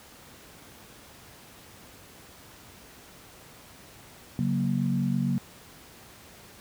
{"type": "chord", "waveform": "sine", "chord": "F# major", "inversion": "second", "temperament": "equal with one note detuned", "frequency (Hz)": [138.59, 185, 234], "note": ["C#3", "F#3", "A#3"], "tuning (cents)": [0, 0, 7], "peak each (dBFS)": -28, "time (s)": [4.39, 5.38], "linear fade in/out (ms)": 0, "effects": ["pink hiss -50 dBFS RMS until 6.6 s", "high-pass 60 Hz 12 dB/octave"]}